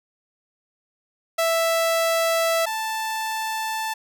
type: tone pair in turn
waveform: sawtooth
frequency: 660 / 881 Hz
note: E5 / A5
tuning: +2 / +2 cents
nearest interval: perfect fourth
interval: 500 cents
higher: second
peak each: -15 / -21 dBFS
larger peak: first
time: 1.38-2.66 / 2.66-3.94 s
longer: neither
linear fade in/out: 10 ms
effects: none